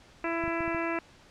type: harmonic tone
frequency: 333.5 Hz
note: E4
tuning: 20 cents sharp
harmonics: 1 / 2 / 3 / 4 / 5 / 6 / 7 / 8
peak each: -32 / -35 / -37 / -38 / -39 / -40 / -40 / -41 dBFS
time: 0.24-0.99 s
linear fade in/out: 2 ms
type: clicks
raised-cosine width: 5 ms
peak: -29 dBFS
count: 5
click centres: 0.439 / 0.479 / 0.606 / 0.679 / 0.747 s
effects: pink hiss -56 dBFS RMS until 1.3 s + low-pass 6000 Hz 12 dB/octave

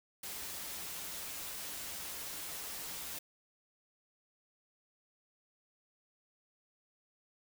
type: noise with comb filter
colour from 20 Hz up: white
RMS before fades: -43 dBFS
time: 0.23-3.19 s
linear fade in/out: 5 ms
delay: 8.2 ms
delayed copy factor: -0.5
effects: none

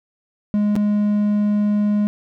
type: tone with dropouts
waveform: triangle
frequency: 207.7 Hz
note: G#3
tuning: in tune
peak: -13 dBFS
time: 0.54-2.07 s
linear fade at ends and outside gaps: 0 ms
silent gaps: 0.755-0.763 s
effects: none

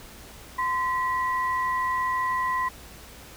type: tone pair together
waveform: sine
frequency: 1028 / 1940.6 Hz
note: C6 / B6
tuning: -31 / -31 cents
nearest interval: major seventh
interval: 1100 cents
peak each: -24 / -30 dBFS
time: 0.58-2.69 s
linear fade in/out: 10 ms
effects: added 60 Hz sine -50 dBFS peak until 3.36 s + pink hiss -46 dBFS RMS until 3.36 s

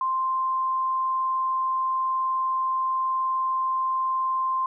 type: tone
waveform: sine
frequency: 1046.5 Hz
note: C6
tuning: in tune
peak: -22 dBFS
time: 0.01-4.66 s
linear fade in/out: 2 ms
effects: none

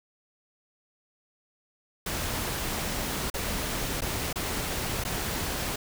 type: noise with dropouts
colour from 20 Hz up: pink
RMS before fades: -31 dBFS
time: 2.06-5.76 s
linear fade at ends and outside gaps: 5 ms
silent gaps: 3.301-3.34 / 4.008-4.018 / 4.329-4.357 / 5.039-5.049 s
effects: none

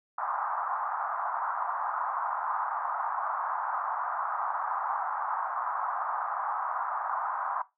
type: band-pass noise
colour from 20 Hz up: white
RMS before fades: -32 dBFS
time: 0.18-7.62 s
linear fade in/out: 5 ms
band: 760 to 1300 Hz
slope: 48 dB/octave
effects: noise-tail reverb RT60 0.2 s tail -17 dB re dry

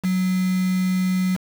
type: tone with quantisation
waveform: sine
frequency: 185 Hz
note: F#3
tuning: in tune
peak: -18 dBFS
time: 0.03-1.37 s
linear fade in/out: 20 ms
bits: 5
effects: none

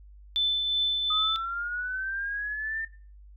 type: tone with tremolo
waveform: sine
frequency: 3520 Hz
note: A7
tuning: in tune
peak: -21 dBFS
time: 0.36-1.36 s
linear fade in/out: 0 ms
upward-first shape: triangle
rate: 2.7 Hz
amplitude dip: 35%
type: linear sweep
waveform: sine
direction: up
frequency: 1246 to 1804 Hz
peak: -29 dBFS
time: 1.1-2.85 s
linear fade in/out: 5 ms
effects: noise-tail reverb RT60 0.4 s tail -19 dB re dry + added 50 Hz sine -47 dBFS peak until 3.36 s

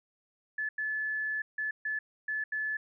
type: tone bursts at uneven times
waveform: sine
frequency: 1728 Hz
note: A6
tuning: 32 cents flat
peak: -30 dBFS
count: 6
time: 0.58-0.69 / 0.78-1.42 / 1.58-1.71 / 1.85-1.99 / 2.28-2.44 / 2.52-2.77 s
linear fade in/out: 5 ms
effects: none

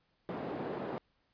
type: band-pass noise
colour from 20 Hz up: white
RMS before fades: -39 dBFS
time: 0.29-0.98 s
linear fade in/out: 0 ms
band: 180 to 550 Hz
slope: 12 dB/octave
effects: pink hiss -75 dBFS RMS until 1.33 s + resampled to 11025 Hz

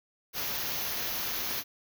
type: band-stop noise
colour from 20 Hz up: white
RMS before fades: -33 dBFS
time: 0.33-1.64 s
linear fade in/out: 50 ms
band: 6600 to 11000 Hz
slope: 96 dB/octave
effects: none

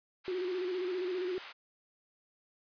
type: band-pass noise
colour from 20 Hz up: white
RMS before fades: -49 dBFS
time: 0.24-1.53 s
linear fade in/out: 20 ms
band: 870 to 3000 Hz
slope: 12 dB/octave
type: tone with vibrato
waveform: sine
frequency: 364.5 Hz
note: F#4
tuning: 26 cents flat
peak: -32 dBFS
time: 0.28-1.38 s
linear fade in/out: 0 ms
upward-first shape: square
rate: 15 Hz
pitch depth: 46 cents each way
effects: resampled to 11025 Hz

